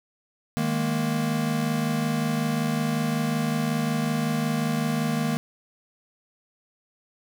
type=chord; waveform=square; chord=D# suspended fourth; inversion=none; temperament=equal; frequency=155.56 / 207.7 / 233.1 Hz; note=D#3 / G#3 / A#3; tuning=0 / 0 / 0 cents; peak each=-28 / -31 / -27 dBFS; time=0.57-5.37 s; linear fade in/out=0 ms; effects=none